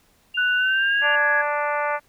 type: tone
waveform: sine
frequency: 2794 Hz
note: F7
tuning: in tune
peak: -26 dBFS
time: 0.34-1.16 s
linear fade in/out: 10 ms
type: tone with pitch glide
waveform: sine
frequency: 1485 to 1666.9 Hz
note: F#6 to G#6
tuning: +6 to +6 cents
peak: -18 dBFS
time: 0.37-1.42 s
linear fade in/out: 10 ms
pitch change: +200 cents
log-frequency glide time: 0.57-1.03 s
type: harmonic tone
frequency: 293.7 Hz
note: D4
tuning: in tune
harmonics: 2 / 3 / 4 / 5 / 6 / 7 / 8 / 9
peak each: -26 / -26 / -28 / -29 / -33 / -33 / -36 / -45 dBFS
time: 1.01-2 s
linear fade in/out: 50 ms
effects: pink hiss -60 dBFS RMS until 2.08 s